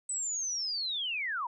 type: linear sweep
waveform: sine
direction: down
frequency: 8100 to 901 Hz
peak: -31 dBFS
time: 0.09-1.47 s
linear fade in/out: 5 ms
effects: none